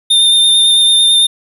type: tone with vibrato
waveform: square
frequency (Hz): 3619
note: A7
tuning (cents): +48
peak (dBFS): -7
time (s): 0.1-1.27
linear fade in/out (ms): 10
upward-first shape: sine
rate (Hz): 9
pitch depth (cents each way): 15
effects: 8-bit